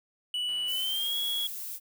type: tone with pitch glide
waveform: triangle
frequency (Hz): 2955 to 3336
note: F#7 to G#7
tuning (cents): -3 to +7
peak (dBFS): -27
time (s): 0.34-1.47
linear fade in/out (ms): 2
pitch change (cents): +210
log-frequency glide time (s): 0.68-1.17
type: click train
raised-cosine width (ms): 0.3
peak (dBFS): -37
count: 107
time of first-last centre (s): 0.49-1.454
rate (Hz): 110
type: noise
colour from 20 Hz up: violet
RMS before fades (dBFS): -38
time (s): 0.66-1.8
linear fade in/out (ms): 50
effects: none